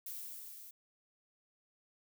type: noise with level ramp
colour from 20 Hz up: violet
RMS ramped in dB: -43 to -53 dBFS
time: 0.06-0.71 s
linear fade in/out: 5 ms
effects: none